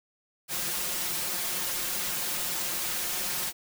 white noise with comb filter, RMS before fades -31 dBFS, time 0.48-3.53 s, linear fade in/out 50 ms, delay 5.6 ms, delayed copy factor +0.95, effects none

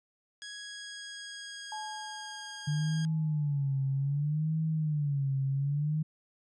15% pulse tone with pitch glide, 1661.2 to 1625.1 Hz, G#6 to G#6, 0 to -38 cents, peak -35 dBFS, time 0.42-3.05 s, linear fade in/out 0 ms, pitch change -38 cents, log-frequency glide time 0.53-2.38 s
sine tone with exponential decay, 857 Hz, A5, 46 cents flat, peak -36 dBFS, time 1.72-4.21 s, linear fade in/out 2 ms, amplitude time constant 540 ms
sine tone with vibrato, 146.83 Hz, D3, in tune, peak -27 dBFS, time 2.67-6.03 s, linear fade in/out 10 ms, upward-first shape sine, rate 0.64 Hz, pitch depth 140 cents each way
effects resampled to 24000 Hz

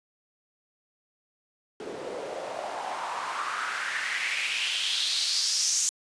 white noise with band-pass filter sweep, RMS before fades -30 dBFS, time 1.8-5.89 s, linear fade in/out 0 ms, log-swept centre 380 to 6700 Hz, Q 3.7, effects resampled to 22050 Hz

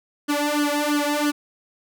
sawtooth tone with flanger, 293.7 Hz, D4, in tune, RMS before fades -22 dBFS, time 0.28-1.32 s, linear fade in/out 20 ms, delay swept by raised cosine 0.64 to 2.34 ms, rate 3 Hz, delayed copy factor +1, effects none

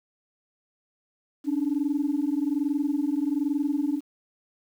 sine tone pair together, 278.8 / 300 Hz, C#4 / D4, +10 / +37 cents, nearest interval minor second, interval 127 cents, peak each -25 dBFS, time 1.44-4.01 s, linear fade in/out 50 ms, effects tanh soft clip ceiling -17 dBFS + 9-bit

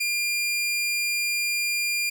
sawtooth tone, 2400 Hz, D7, 37 cents sharp, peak -20 dBFS, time 0-2.1 s, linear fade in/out 10 ms, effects none

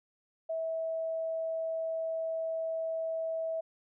sine tone, 650 Hz, E5, 24 cents flat, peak -31 dBFS, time 0.49-3.61 s, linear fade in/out 10 ms, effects none

